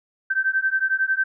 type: beating tone pair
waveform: sine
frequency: 1547 / 1558 Hz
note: G6 / G6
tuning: -23 / -11 cents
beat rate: 11 Hz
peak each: -22 dBFS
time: 0.3-1.24 s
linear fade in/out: 10 ms
effects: none